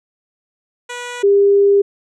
10% pulse / sine tone pair in turn, 487.6 / 400.9 Hz, B4 / G4, -22 / +39 cents, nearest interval minor third, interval 339 cents, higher first, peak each -17 / -8 dBFS, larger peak second, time 0.89-1.23 / 1.23-1.82 s, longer second, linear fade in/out 10 ms, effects resampled to 24000 Hz

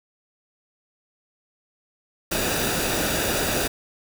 pink noise with comb filter, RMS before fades -24 dBFS, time 2.31-3.68 s, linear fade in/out 10 ms, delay 0.94 ms, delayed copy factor -0.55, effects none

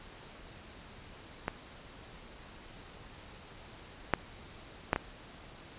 clicks, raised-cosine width 0.5 ms, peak -16 / -9 / -10 / -15 dBFS, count 4, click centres 1.481 / 4.137 / 4.931 / 4.961 s, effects pink hiss -51 dBFS RMS until 5.78 s + resampled to 8000 Hz

